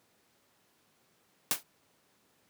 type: noise with exponential decay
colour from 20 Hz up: white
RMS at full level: -24 dBFS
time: 1.51-1.63 s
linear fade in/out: 0 ms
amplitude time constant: 26 ms
effects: pink hiss -69 dBFS RMS until 2.49 s + high-pass 150 Hz 12 dB/octave